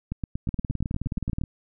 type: two click trains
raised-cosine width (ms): 5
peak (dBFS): -16 / -16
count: 12 / 19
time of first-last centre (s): 0.12-1.414 / 0.49-1.437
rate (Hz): 8.5 / 19
effects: none